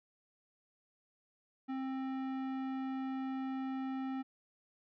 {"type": "tone with tanh clipping", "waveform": "sine", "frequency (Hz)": 264.5, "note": "C4", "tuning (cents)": 19, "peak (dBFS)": -38, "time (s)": [1.68, 4.23], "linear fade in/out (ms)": 20, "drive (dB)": 16, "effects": []}